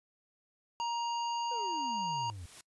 harmonic tone, 940 Hz, A#5, 14 cents sharp, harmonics 1 / 3 / 5 / 7, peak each -32 / -42 / -46 / -49 dBFS, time 0.8-2.3 s, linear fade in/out 0 ms
triangle exponential sweep, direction down, 514 to 81.1 Hz, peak -40 dBFS, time 1.51-2.46 s, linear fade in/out 5 ms
white noise with exponential growth, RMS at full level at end -49 dBFS, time 1.73-2.61 s, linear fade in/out 2 ms, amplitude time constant 190 ms
effects noise-tail reverb RT60 0.1 s tail -23 dB re dry + resampled to 24000 Hz

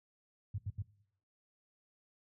sine tone bursts, 100 Hz, G2, 35 cents sharp, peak -34 dBFS, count 3, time 0.54-0.821 s, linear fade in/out 5 ms, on 41 ms, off 79 ms, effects noise-tail reverb RT60 0.7 s tail -20 dB re dry + high-pass 60 Hz 12 dB/octave

